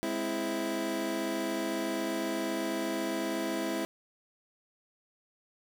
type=chord; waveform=25% pulse; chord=Ab augmented; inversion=none; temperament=equal; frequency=207.7 / 261.6 / 329.6 Hz; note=Ab3 / C4 / E4; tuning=0 / 0 / 0 cents; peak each=-34 / -33 / -29 dBFS; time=0.03-3.85 s; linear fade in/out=0 ms; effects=none